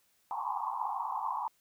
white band-pass noise, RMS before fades -35 dBFS, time 0.31-1.48 s, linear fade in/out 0 ms, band 780 to 1100 Hz, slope 96 dB/octave, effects white hiss -71 dBFS RMS until 1.6 s

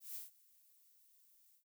violet noise with ADSR envelope, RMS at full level -45 dBFS, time 0-1.64 s, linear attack 150 ms, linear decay 150 ms, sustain -24 dB, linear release 91 ms, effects noise-tail reverb RT60 0.1 s tail -21 dB re dry

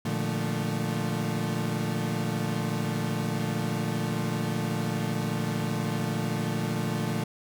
35% pulse chord, Bb major seventh, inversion none, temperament equal with one note detuned, 116.54 / 149.57 / 174.61 / 220 Hz, Bb2 / D3 / F3 / A3, 0 / +32 / 0 / 0 cents, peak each -31 dBFS, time 0.05-7.24 s, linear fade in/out 5 ms, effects none

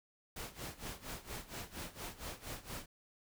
pink noise with tremolo, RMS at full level -43 dBFS, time 0.36-2.86 s, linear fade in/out 5 ms, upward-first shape sine, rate 4.3 Hz, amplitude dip 85%, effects none

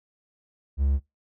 triangle tone, 69.3 Hz, C#2, in tune, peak -18 dBFS, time 0.77-1 s, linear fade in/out 50 ms, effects noise-tail reverb RT60 0.2 s tail -21 dB re dry

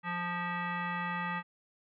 sine tone with frequency modulation, 523.3 Hz, C5, in tune, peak -32 dBFS, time 0.03-1.43 s, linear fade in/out 50 ms, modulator 700 Hz, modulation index 2.6, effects none

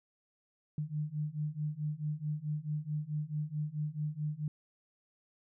sine beating tone pair, 148.6 / 153.2 Hz, D3 / D#3, +21 / -27 cents, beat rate 4.6 Hz, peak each -37 / -36 dBFS, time 0.78-4.48 s, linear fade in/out 2 ms, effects none

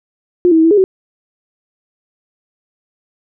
sine tone with pitch steps, 355.1 / 323.8 / 321.3 / 328.8 / 415.2 / 379 Hz, F4 / E4 / E4 / E4 / G#4 / F#4, +29 / -31 / -44 / -4 / 0 / +42 cents, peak -6 dBFS, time 0.45-0.84 s, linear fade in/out 0 ms, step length 65 ms, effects none

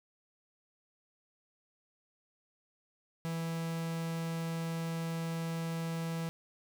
45% pulse tone, 164.81 Hz, E3, in tune, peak -34 dBFS, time 3.25-6.29 s, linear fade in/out 0 ms, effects none

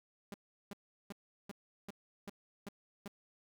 sawtooth tone bursts, 201.2 Hz, G3, 45 cents sharp, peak -39 dBFS, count 8, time 0.32-3.078 s, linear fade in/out 0 ms, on 21 ms, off 370 ms, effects none

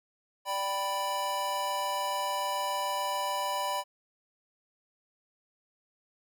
square chord, G major, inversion second, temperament equal with one note detuned, 587.3 / 780.4 / 987.8 Hz, D5 / G5 / B5, 0 / -8 / 0 cents, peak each -37 / -37 / -32 dBFS, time 0.45-3.84 s, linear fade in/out 50 ms, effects none

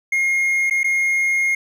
triangle tone with dropouts, 2141 Hz, C7, 39 cents sharp, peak -14 dBFS, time 0.12-1.55 s, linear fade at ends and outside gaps 5 ms, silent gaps 0.699-0.708 / 0.833-0.842 s, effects none

